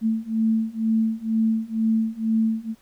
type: beating tone pair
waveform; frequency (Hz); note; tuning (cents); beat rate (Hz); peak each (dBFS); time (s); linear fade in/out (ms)
sine; 221.4 / 223.5; A3 / A3; +11 / +27; 2.1; -23 / -22; 0.01-2.75; 50
effects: pink hiss -59 dBFS RMS until 2.81 s